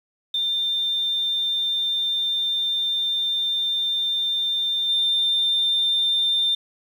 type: tone with level steps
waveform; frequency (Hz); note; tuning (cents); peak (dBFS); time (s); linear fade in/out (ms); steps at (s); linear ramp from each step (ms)
sine; 3595; A7; +36; -20 / -17; 0.34-6.55; 5; 4.88; 20
effects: tanh soft clip ceiling -13 dBFS + 8-bit